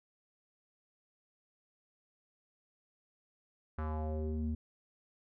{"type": "tone with low-pass filter sweep", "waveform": "square", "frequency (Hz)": 77.78, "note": "D#2", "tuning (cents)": 0, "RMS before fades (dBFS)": -36, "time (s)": [3.78, 4.55], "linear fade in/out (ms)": 5, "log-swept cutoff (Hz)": [1400, 190], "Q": 2.8, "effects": []}